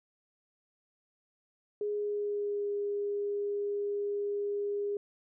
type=tone with pitch glide; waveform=sine; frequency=415.3 to 407.7 Hz; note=G#4 to G#4; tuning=0 to -32 cents; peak=-30 dBFS; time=1.81-4.97 s; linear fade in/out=2 ms; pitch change=-32 cents; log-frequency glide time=1.91-2.7 s; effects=none

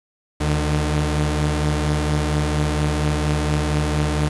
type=tone pair together; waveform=sawtooth; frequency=73.42 / 151.14 Hz; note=D2 / D#3; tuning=0 / -50 cents; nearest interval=octave; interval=1250 cents; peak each=-17 dBFS; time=0.4-4.29 s; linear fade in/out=10 ms; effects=resampled to 24000 Hz + 7-bit

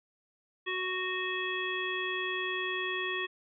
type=harmonic tone; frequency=370 Hz; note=F#4; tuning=in tune; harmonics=1 / 3 / 5 / 7 / 9; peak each=-37 / -39 / -35 / -38 / -39 dBFS; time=0.66-3.27 s; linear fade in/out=20 ms; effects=none

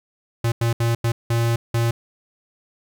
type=tone bursts at uneven times; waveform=square; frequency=116.54 Hz; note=A#2; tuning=in tune; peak=-18 dBFS; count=6; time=0.44-0.52 / 0.61-0.73 / 0.8-0.95 / 1.04-1.12 / 1.3-1.56 / 1.74-1.91 s; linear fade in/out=5 ms; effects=10-bit

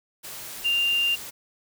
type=tone in noise; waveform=sine; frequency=2792 Hz; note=F7; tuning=1 cent flat; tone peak=-20 dBFS; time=0.64-1.16 s; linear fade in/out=20 ms; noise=white; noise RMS=-38 dBFS; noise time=0.23-1.31 s; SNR=+15 dB; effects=none

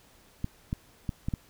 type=clicks; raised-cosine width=5 ms; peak=-17 dBFS; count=5; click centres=0.444 / 0.729 / 1.092 / 1.285 / 1.338 s; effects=pink hiss -59 dBFS RMS until 1.49 s

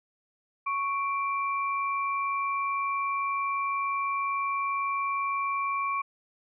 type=tone pair together; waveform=sine; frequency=1108.6 / 2349 Hz; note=C#6 / D7; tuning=0 / 0 cents; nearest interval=octave + minor second; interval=1300 cents; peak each=-27 / -34 dBFS; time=0.66-6.02 s; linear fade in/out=10 ms; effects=none

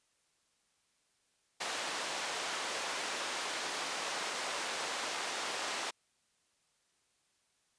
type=band-pass noise; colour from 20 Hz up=pink; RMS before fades=-38 dBFS; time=1.6-5.91 s; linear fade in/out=10 ms; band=590 to 7200 Hz; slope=12 dB/octave; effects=white hiss -75 dBFS RMS until 7.78 s + resampled to 22050 Hz

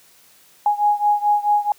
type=beating tone pair; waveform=sine; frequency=828 / 832.6 Hz; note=G#5 / G#5; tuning=-5 / +4 cents; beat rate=4.6 Hz; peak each=-17 / -19 dBFS; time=0.66-1.72 s; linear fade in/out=2 ms; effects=white hiss -52 dBFS RMS until 1.78 s + high-pass 80 Hz 12 dB/octave

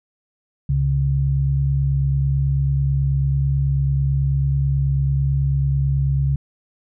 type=tone pair together; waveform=sine; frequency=69.15 / 138.3 Hz; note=C#2 / C#3; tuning=-4 / -4 cents; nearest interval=octave; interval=1200 cents; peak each=-21 / -17 dBFS; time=0.69-6.36 s; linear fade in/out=5 ms; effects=none

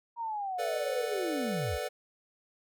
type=linear sweep; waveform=sine; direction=down; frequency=952 to 49.68 Hz; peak=-32 dBFS; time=0.16-1.79 s; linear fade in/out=50 ms
type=chord; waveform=square; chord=B minor seventh; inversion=third; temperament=equal; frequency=440 / 493.9 / 587.3 / 740 Hz; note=A4 / B4 / D5 / F#5; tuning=0 / 0 / 0 / 0 cents; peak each=-40 / -38 / -38 / -41 dBFS; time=0.58-1.89 s; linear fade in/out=20 ms
effects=none

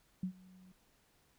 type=tone with ADSR envelope; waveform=sine; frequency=185 Hz; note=F#3; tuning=in tune; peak=-32 dBFS; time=0.23-0.72 s; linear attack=4 ms; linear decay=87 ms; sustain=-24 dB; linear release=4 ms; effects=pink hiss -71 dBFS RMS until 1.38 s

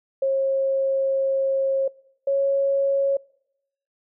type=tone pair in turn; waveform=sine; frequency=540 / 551.3 Hz; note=C#5 / C#5; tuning=-45 / -10 cents; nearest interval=unison; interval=35 cents; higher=second; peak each=-18 dBFS; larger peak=neither; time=0.22-1.88 / 2.27-3.17 s; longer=first; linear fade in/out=5 ms; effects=noise-tail reverb RT60 0.8 s tail -24 dB re dry

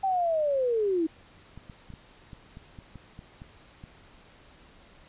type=linear sweep; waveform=sine; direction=down; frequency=785 to 310.9 Hz; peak=-23 dBFS; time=0.03-1.07 s; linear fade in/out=10 ms
type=clicks; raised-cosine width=5 ms; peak=-31 dBFS; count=11; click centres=1.576 / 1.698 / 1.903 / 1.938 / 2.332 / 2.571 / 2.788 / 2.957 / 3.191 / 3.419 / 3.839 s
effects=pink hiss -55 dBFS RMS until 5.08 s + resampled to 8000 Hz

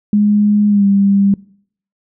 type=tone with pitch glide; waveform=sine; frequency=207.7 to 198.55 Hz; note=G#3 to G3; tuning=0 to +22 cents; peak=-8 dBFS; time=0.13-1.34 s; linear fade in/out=2 ms; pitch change=-78 cents; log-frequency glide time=0.68-0.85 s; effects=noise-tail reverb RT60 0.6 s tail -23 dB re dry

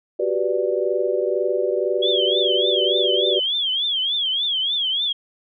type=chord; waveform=sine; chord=G major seventh; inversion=third; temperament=equal; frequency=370 / 392 / 493.9 / 587.3 Hz; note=F#4 / G4 / B4 / D5; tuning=0 / 0 / 0 / 0 cents; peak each=-24 dBFS; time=0.19-3.4 s; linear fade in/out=10 ms
type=tone with vibrato; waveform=sine; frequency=3288 Hz; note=G#7; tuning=18 cents flat; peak=-19 dBFS; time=2.02-5.13 s; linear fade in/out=10 ms; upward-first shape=triangle; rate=3.4 Hz; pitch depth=170 cents each way
effects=none

